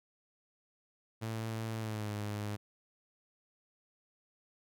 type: tone with pitch glide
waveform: sawtooth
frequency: 111.8 to 104.31 Hz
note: A2 to G#2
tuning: +28 to +8 cents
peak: -32 dBFS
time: 1.21-2.57 s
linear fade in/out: 20 ms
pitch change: -120 cents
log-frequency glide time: 1.76-2.12 s
effects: none